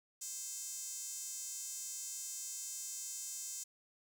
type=tone with high-pass filter; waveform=sawtooth; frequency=523.3 Hz; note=C5; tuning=in tune; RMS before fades=-44 dBFS; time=0.21-3.64 s; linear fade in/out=10 ms; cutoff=7000 Hz; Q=3.7; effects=none